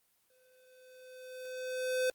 square tone with exponential growth, 510 Hz, C5, 44 cents flat, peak -28 dBFS, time 0.3-2.1 s, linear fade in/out 2 ms, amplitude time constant 390 ms, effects white hiss -73 dBFS RMS until 2.14 s + Opus 24 kbps

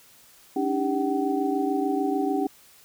sine tone cluster, 282.3 / 309.1 / 395.5 / 757 Hz, C#4 / D#4 / G4 / F#5, +32 / -11 / +15 / +39 cents, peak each -26 / -29 / -28 / -29 dBFS, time 0.56-2.47 s, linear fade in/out 5 ms, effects white hiss -54 dBFS RMS until 2.84 s

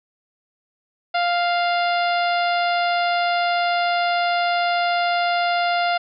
harmonic tone, 698.5 Hz, F5, in tune, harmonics 1 / 2 / 3 / 4 / 5 / 6 / 7, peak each -19 / -25 / -29 / -31 / -33 / -35 / -36 dBFS, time 1.14-5.98 s, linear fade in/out 10 ms, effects none

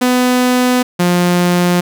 sawtooth tone pair in turn, 250 / 176.78 Hz, B3 / F3, +21 / +21 cents, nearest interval tritone, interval 600 cents, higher first, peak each -6 dBFS, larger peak neither, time 0.01-0.83 / 0.99-1.81 s, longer neither, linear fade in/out 10 ms, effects none

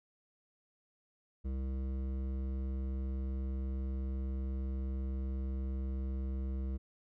triangle tone with hard clipping, 65.9 Hz, C2, 13 cents sharp, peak -36 dBFS, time 1.44-6.78 s, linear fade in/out 20 ms, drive 16 dB, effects none

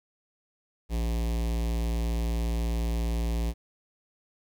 square tone with notch filter, 57.3 Hz, A#1, 29 cents flat, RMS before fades -28 dBFS, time 0.89-3.54 s, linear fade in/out 50 ms, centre 1400 Hz, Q 1.2, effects 10-bit

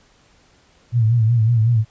sine tone with vibrato, 114.5 Hz, A#2, 31 cents flat, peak -12 dBFS, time 0.92-1.85 s, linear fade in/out 50 ms, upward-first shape sine, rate 5.4 Hz, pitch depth 92 cents each way, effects pink hiss -55 dBFS RMS until 1.9 s + resampled to 16000 Hz

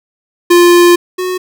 square tone pair in turn, 349.2 / 366.9 Hz, F4 / F#4, 0 / -15 cents, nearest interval minor second, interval 85 cents, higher second, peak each -4 / -15 dBFS, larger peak first, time 0.5-0.96 / 1.18-1.38 s, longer first, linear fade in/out 10 ms, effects none

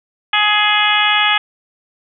harmonic tone, 419.2 Hz, G#4, 16 cents sharp, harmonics 2 / 3 / 4 / 5 / 6 / 7 / 8, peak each -19 / -19 / -19 / -19 / -19 / -19 / -19 dBFS, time 0.33-1.38 s, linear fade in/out 5 ms, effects none

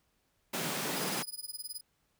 pink high-pass noise, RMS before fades -35 dBFS, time 0.53-1.23 s, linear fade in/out 10 ms, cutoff 140 Hz, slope 48 dB/octave
15% pulse tone with tremolo, 4978 Hz, D#8, in tune, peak -30 dBFS, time 0.96-1.81 s, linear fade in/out 10 ms, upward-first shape sine, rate 19 Hz, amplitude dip 95%
effects pink hiss -75 dBFS RMS until 2.19 s

